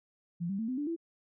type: tone with pitch steps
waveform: sine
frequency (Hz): 171.6 / 195.98 / 223.8 / 255.6 / 291.9 / 333.4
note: F3 / G3 / A3 / C4 / D4 / E4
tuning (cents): -30 / 0 / +30 / -40 / -10 / +20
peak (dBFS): -31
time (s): 0.4-0.964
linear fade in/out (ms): 20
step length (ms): 94
effects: none